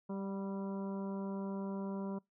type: harmonic tone with a mistuned harmonic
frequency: 196 Hz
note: G3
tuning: in tune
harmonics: 1 / 2 / 3 / 4 / 5 / 6 / 7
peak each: -38 / -45 / -48 / -57 / -50 / -60 / -60 dBFS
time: 0.09-2.19 s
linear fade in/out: 10 ms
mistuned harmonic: 4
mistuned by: -41 cents
effects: noise-tail reverb RT60 0.2 s tail -26 dB re dry